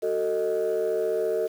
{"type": "chord", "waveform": "sine", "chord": "D# diminished", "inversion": "first", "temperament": "just", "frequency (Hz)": [373.4, 448, 622.3], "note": ["F#4", "A4", "D#5"], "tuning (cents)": [16, 31, 0], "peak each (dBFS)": [-28, -24, -27], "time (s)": [0.02, 1.48], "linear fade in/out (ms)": 20, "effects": ["tanh soft clip ceiling -18 dBFS", "8-bit"]}